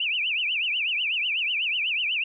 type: tone with vibrato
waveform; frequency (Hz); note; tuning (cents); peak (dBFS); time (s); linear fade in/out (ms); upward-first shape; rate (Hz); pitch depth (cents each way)
sine; 2661; E7; +16; -23; 0-2.24; 5; triangle; 8.1; 260
effects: none